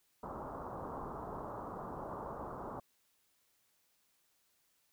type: low-pass noise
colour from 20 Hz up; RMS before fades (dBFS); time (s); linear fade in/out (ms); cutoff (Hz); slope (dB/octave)
white; -44; 0.23-2.8; 5; 1200; 48
effects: white hiss -75 dBFS RMS until 4.92 s